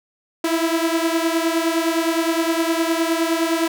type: beating tone pair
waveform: sawtooth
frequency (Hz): 325.9 / 335.6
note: E4 / E4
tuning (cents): -20 / +31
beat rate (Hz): 9.7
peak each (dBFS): -16 / -18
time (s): 0.44-3.68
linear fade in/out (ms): 5
effects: none